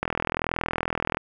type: click train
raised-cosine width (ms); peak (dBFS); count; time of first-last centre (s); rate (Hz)
0.5; -9; 48; 0.03-1.171; 41.2
effects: none